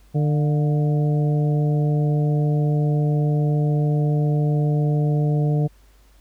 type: harmonic tone with a mistuned harmonic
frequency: 149.4 Hz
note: D3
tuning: 30 cents sharp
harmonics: 1 / 2 / 3 / 4 / 5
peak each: -17 / -29 / -29 / -34 / -35 dBFS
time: 0.14-5.68 s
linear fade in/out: 20 ms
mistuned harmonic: 5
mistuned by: -62 cents
effects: added 50 Hz sine -50 dBFS peak until 6.2 s + pink hiss -59 dBFS RMS until 6.2 s